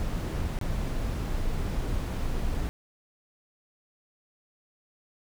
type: noise with dropouts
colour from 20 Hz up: brown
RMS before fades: -29 dBFS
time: 0-2.69 s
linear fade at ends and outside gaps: 0 ms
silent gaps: 0.588-0.613 s
effects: none